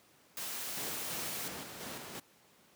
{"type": "noise", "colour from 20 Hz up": "white", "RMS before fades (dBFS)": -40, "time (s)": [0.37, 1.48], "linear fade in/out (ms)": 0}
{"type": "noise with tremolo", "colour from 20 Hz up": "pink", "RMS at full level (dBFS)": -42, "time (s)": [0.77, 2.2], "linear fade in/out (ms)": 5, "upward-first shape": "square", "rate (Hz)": 2.9, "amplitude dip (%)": 35}
{"effects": ["pink hiss -64 dBFS RMS until 2.75 s", "high-pass 150 Hz 12 dB/octave"]}